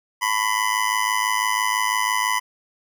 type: tone with amplitude modulation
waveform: 25% pulse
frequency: 1000 Hz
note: B5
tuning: 21 cents sharp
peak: -12 dBFS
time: 0.21-2.4 s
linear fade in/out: 20 ms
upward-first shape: sine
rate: 106 Hz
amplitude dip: 80%
effects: none